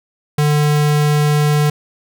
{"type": "tone", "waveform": "square", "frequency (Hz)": 148.7, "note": "D3", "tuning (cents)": 22, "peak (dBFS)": -12, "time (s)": [0.38, 1.7], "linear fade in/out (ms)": 5, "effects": []}